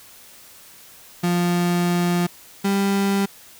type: tone pair in turn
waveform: 35% pulse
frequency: 175.2 / 197.83 Hz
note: F3 / G3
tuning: +6 / +16 cents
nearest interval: major second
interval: 210 cents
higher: second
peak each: -16 / -16 dBFS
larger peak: neither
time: 1.23-2.27 / 2.64-3.26 s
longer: first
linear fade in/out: 10 ms
effects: white hiss -46 dBFS RMS until 3.59 s